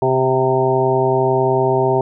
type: harmonic tone with a mistuned harmonic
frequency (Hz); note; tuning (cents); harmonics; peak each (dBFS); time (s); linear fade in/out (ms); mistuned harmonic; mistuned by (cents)
130.81; C3; 0; 1 / 2 / 3 / 4 / 5 / 6 / 7; -21 / -27 / -16 / -27 / -20 / -23 / -21; 0.02-2.01; 2; 6; -24
effects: none